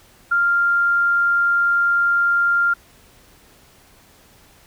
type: tone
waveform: sine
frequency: 1395 Hz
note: F6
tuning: 2 cents flat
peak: -14 dBFS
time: 0.31-2.74 s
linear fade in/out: 10 ms
effects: pink hiss -51 dBFS RMS until 4.66 s